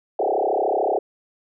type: tone with frequency modulation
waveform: sine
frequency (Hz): 587.3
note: D5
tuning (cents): 0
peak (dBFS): -18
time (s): 0.19-0.99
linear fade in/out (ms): 5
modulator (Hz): 33.5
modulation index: 6.4
effects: none